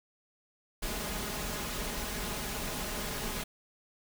pink noise with comb filter, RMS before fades -36 dBFS, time 0.82-3.44 s, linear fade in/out 10 ms, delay 4.8 ms, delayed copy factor +0.5, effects none

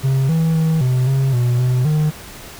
triangle tone with pitch steps, 133.9 / 162.3 / 160.4 / 127.3 / 134.6 / 122 / 126 / 152.9 Hz, C3 / E3 / E3 / C3 / C3 / B2 / B2 / D#3, +40 / -27 / -47 / -47 / +49 / -21 / +35 / -30 cents, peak -11 dBFS, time 0.03-2.11 s, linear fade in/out 20 ms, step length 260 ms, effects pink hiss -36 dBFS RMS until 2.59 s

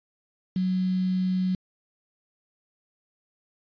sine tone with quantisation, 185 Hz, F#3, in tune, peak -22 dBFS, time 0.56-1.55 s, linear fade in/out 2 ms, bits 7, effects resampled to 11025 Hz

